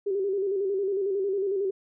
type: tone with vibrato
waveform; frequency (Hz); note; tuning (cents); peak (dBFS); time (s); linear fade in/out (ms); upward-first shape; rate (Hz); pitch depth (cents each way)
sine; 392; G4; 0; -24; 0.06-1.71; 10; square; 11; 57
effects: none